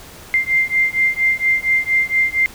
sine beating tone pair, 2093 / 2097.3 Hz, C7 / C7, 0 / +4 cents, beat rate 4.3 Hz, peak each -17 dBFS, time 0.34-2.46 s, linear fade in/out 0 ms, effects pink hiss -39 dBFS RMS until 2.54 s

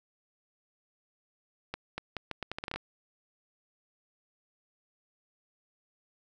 accelerating click train, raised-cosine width 0.3 ms, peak -19 dBFS, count 12, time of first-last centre 1.74-2.76 s, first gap 240 ms, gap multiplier 0.78, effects none

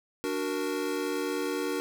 square chord, D augmented, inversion none, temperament equal, 293.7 / 370 / 466.2 Hz, D4 / F#4 / A#4, 0 / 0 / 0 cents, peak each -34 dBFS, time 0.24-1.8 s, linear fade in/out 0 ms, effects none

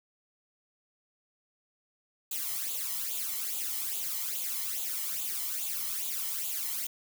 blue noise with flanger, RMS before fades -34 dBFS, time 2.31-6.87 s, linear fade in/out 5 ms, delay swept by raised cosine 0.27 to 0.99 ms, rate 2.4 Hz, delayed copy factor +0.7, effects none

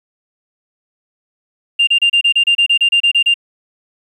sine tone bursts, 2794 Hz, F7, in tune, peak -7 dBFS, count 14, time 1.79-3.342 s, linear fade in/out 10 ms, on 83 ms, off 30 ms, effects tanh soft clip ceiling -5 dBFS + 8-bit

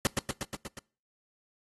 pink noise with echo, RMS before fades -25 dBFS, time 0.05-0.07 s, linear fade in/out 0 ms, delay 120 ms, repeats 6, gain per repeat -3 dB, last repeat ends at 0.79 s, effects noise-tail reverb RT60 0.4 s tail -25 dB re dry + AAC 32 kbps

